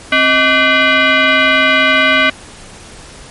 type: tone with frequency modulation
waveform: sine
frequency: 265.8 Hz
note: C4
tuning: 27 cents sharp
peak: -7 dBFS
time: 0.12-2.3 s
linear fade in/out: 5 ms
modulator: 892 Hz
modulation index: 3
effects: pink hiss -35 dBFS RMS until 3.3 s + MP3 48 kbps